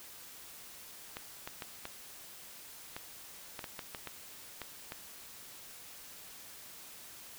clicks, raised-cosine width 0.3 ms, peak -24 dBFS, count 12, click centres 1.169 / 1.475 / 1.622 / 1.854 / 2.965 / 3.592 / 3.642 / 3.792 / 3.948 / 4.073 / 4.617 / 4.921 s, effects white hiss -51 dBFS RMS until 7.38 s

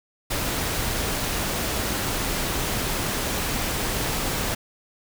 pink noise, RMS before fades -26 dBFS, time 0.3-4.55 s, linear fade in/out 10 ms, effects none

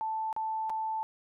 sine tone with dropouts, 880 Hz, A5, in tune, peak -30 dBFS, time 0.01-1.03 s, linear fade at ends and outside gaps 0 ms, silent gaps 0.328-0.364 / 0.696-0.701 s, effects none

